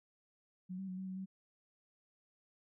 sine tone with pitch steps, 183.7 / 192.2 / 184.6 / 189.3 / 187.3 / 190.5 Hz, F#3 / G3 / F#3 / F#3 / F#3 / G3, -12 / -34 / -4 / +40 / +21 / -49 cents, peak -40 dBFS, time 0.69-1.26 s, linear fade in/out 20 ms, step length 95 ms, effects none

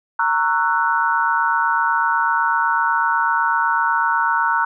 sine chord, F# dominant seventh, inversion first, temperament just, 925 / 1110 / 1332 / 1480 Hz, A#5 / C#6 / E6 / F#6, -14 / +2 / +18 / 0 cents, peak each -19 / -24 / -22 / -20 dBFS, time 0.19-4.65 s, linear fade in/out 5 ms, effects none

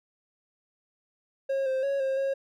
triangle tone with pitch steps, 542 / 525 / 554 / 534 / 544 Hz, C#5 / C5 / C#5 / C5 / C#5, -39 / +6 / -1 / +35 / -33 cents, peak -23 dBFS, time 1.49-2.34 s, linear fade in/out 10 ms, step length 170 ms, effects none

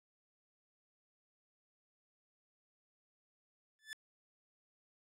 sawtooth tone with exponential growth, 1744 Hz, A6, 16 cents flat, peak -36 dBFS, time 3.79-3.93 s, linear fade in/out 0 ms, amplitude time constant 30 ms, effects low-pass 10000 Hz 12 dB/octave

